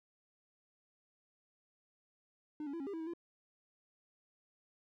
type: tone with pitch steps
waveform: triangle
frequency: 302.2 / 280.4 / 335.3 / 274.2 / 400.1 / 326.7 / 320.7 / 341.1 Hz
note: D4 / C#4 / E4 / C#4 / G4 / E4 / E4 / F4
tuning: +50 / +20 / +30 / -19 / +35 / -15 / -48 / -41 cents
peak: -37 dBFS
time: 2.6-3.136 s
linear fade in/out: 2 ms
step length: 67 ms
effects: none